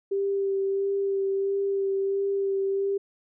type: tone with vibrato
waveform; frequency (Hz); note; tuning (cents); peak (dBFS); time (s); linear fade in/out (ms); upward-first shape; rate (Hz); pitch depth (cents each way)
sine; 393; G4; +4; -23; 0.11-2.98; 10; sine; 1.5; 15
effects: none